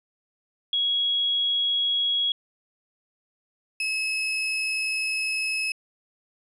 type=tone pair in turn; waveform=sine / 35% pulse; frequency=3322 / 2581 Hz; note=G#7 / E7; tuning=0 / -37 cents; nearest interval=major third; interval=437 cents; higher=first; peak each=-21 / -23 dBFS; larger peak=first; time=0.73-2.32 / 3.8-5.72 s; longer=second; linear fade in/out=2 ms; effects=resampled to 24000 Hz